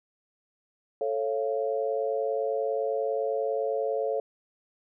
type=chord; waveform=sine; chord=A augmented; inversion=none; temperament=just; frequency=440 / 550 / 687.5 Hz; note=A4 / C#5 / E#5; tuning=0 / -14 / -27 cents; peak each=-29 / -29 / -33 dBFS; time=1.01-4.2 s; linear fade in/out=2 ms; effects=none